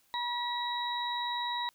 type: harmonic tone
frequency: 965 Hz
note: B5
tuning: 40 cents flat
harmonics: 1 / 2 / 4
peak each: -33 / -40 / -36 dBFS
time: 0.14-1.69 s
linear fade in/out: 0 ms
effects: white hiss -68 dBFS RMS until 1.74 s